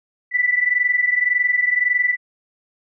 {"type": "tone pair together", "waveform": "sine", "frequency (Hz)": [1971, 1992.8], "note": ["B6", "B6"], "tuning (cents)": [-4, 15], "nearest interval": "unison", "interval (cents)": 19, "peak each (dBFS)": [-17, -20], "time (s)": [0.31, 2.17], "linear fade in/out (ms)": 50, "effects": []}